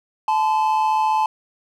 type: tone pair together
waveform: triangle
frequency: 868 / 1022.7 Hz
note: A5 / C6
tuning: -24 / -40 cents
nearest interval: minor third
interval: 284 cents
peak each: -15 / -21 dBFS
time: 0.28-1.26 s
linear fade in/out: 2 ms
effects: none